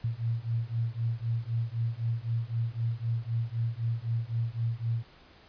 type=beating tone pair; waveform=sine; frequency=113.7 / 117.6 Hz; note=A#2 / A#2; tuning=-43 / +16 cents; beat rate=3.9 Hz; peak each=-31 dBFS; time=0.04-5.03 s; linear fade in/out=5 ms; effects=pink hiss -56 dBFS RMS until 5.48 s + resampled to 11025 Hz